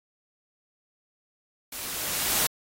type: noise with level ramp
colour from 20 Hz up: white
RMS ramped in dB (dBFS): -37 to -23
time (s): 1.72-2.47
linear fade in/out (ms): 5
effects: AAC 48 kbps